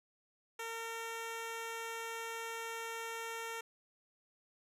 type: tone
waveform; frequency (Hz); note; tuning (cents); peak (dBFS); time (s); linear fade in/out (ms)
10% pulse; 456.5; A#4; -36; -32; 0.59-3.61; 5
effects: resampled to 32000 Hz